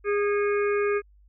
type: harmonic tone with a mistuned harmonic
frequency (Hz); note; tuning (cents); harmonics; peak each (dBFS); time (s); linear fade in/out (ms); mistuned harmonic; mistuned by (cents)
410; G#4; -22; 1 / 3 / 4 / 5 / 6; -22 / -32 / -34 / -36 / -38; 0.04-1.02; 50; 5; +96
effects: added 50 Hz sine -53 dBFS peak until 1.28 s